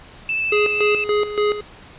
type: tone with vibrato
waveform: sine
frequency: 2637 Hz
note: E7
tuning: in tune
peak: -19 dBFS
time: 0.29-1.04 s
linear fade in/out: 2 ms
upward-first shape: sine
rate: 13 Hz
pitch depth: 9 cents each way
type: tone with tremolo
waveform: square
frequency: 417.6 Hz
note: G#4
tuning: 10 cents sharp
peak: -16 dBFS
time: 0.52-1.61 s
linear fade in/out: 5 ms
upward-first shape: square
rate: 3.5 Hz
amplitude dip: 70%
effects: pink hiss -43 dBFS RMS until 1.98 s + resampled to 8000 Hz